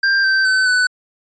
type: tone with pitch steps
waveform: square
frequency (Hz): 1586 / 1555.2 / 1524.9 / 1495.3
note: G6 / G6 / G6 / F#6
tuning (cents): +20 / -14 / -48 / +18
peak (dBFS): -13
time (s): 0.03-0.87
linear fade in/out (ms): 5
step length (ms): 210
effects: resampled to 16000 Hz